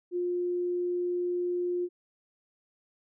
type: tone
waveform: sine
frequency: 354.5 Hz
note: F4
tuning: 26 cents sharp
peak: -27 dBFS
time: 0.11-1.89 s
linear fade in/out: 50 ms
effects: none